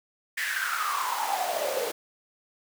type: noise with high-pass filter sweep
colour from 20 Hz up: pink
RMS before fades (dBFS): -29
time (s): 0.37-1.92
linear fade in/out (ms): 10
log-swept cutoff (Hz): 1900 to 460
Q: 9.1
effects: none